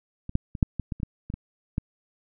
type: clicks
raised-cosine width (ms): 5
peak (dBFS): -22 / -9 / -21 / -6 / -16 / -17 / -26 / -14 / -21 / -21 / -13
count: 11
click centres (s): 0.294 / 0.354 / 0.552 / 0.628 / 0.797 / 0.922 / 1.001 / 1.032 / 1.301 / 1.34 / 1.781
effects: none